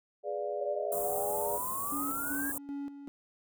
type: chord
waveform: sine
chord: G# diminished seventh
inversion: none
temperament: equal with one note detuned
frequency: 415.3 / 493.9 / 587.3 / 704.5 Hz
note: G#4 / B4 / D5 / F5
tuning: 0 / 0 / 0 / +15 cents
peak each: -37 / -41 / -35 / -40 dBFS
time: 0.23-1.6 s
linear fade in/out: 50 ms
type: exponential sweep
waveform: sine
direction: up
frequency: 554.4 to 1661.2 Hz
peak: -36 dBFS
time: 0.6-2.52 s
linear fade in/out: 5 ms
type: band-stop noise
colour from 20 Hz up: white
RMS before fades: -37 dBFS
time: 0.92-2.58 s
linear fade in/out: 2 ms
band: 1200 to 7800 Hz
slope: 48 dB/octave
type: tone with tremolo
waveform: triangle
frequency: 282 Hz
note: C#4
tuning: 30 cents sharp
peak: -33 dBFS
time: 1.92-3.08 s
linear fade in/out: 0 ms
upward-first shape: square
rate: 2.6 Hz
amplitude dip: 65%
effects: none